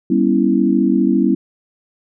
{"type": "chord", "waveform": "sine", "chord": "C# half-diminished seventh", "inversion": "second", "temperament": "equal with one note detuned", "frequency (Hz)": [196, 242.3, 277.2, 329.6], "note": ["G3", "B3", "C#4", "E4"], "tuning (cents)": [0, -33, 0, 0], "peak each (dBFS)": -17, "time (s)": [0.1, 1.35], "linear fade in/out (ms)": 5, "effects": []}